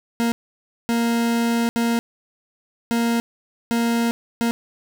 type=tone bursts at uneven times; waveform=40% pulse; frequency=233.1 Hz; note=A#3; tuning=in tune; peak=-17 dBFS; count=6; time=0.2-0.32 / 0.89-1.69 / 1.76-1.99 / 2.91-3.2 / 3.71-4.11 / 4.41-4.51 s; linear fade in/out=0 ms; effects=none